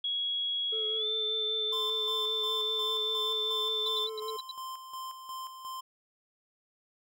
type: tone with pitch glide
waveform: sine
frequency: 3327 to 3545 Hz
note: G#7 to A7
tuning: +2 to +12 cents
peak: -29 dBFS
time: 0.04-4.07 s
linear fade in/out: 5 ms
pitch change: +110 cents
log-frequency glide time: 0.96-1.06 s
type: tone with vibrato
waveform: triangle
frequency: 435.7 Hz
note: A4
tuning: 17 cents flat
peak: -35 dBFS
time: 0.72-4.37 s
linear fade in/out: 10 ms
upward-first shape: triangle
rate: 5.1 Hz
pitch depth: 30 cents each way
type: tone with tremolo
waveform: square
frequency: 1043 Hz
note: C6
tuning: 6 cents flat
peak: -38 dBFS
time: 1.72-5.81 s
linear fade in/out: 10 ms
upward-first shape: square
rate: 2.8 Hz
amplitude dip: 55%
type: tone bursts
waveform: sine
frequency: 3951 Hz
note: B7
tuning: in tune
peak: -36 dBFS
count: 7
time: 3.86-4.513 s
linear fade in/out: 2 ms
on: 23 ms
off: 82 ms
effects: none